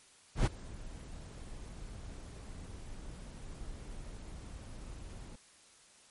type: noise with ADSR envelope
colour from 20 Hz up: brown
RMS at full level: -23 dBFS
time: 0.35-5.36 s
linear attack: 110 ms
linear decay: 20 ms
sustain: -23 dB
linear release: 8 ms
effects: white hiss -61 dBFS RMS until 6.1 s + MP3 48 kbps